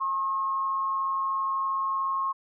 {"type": "tone with amplitude modulation", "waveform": "sine", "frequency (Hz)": 1078, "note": "C#6", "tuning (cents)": -49, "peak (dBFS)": -23, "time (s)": [0, 2.33], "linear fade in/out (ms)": 20, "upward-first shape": "sine", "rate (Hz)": 177, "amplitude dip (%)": 40, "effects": []}